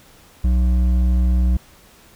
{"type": "tone with hard clipping", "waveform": "triangle", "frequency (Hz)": 61.74, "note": "B1", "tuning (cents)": 0, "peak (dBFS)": -15, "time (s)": [0.44, 1.57], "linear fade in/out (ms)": 5, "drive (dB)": 11, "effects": ["pink hiss -49 dBFS RMS until 2.15 s"]}